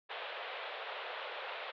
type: band-pass noise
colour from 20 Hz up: pink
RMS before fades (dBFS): -43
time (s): 0.09-1.72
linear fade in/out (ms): 20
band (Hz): 460 to 3700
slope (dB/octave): 48
effects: none